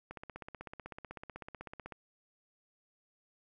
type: click train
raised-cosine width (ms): 0.5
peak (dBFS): -29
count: 30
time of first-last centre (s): 0.11-1.923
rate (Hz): 16
effects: none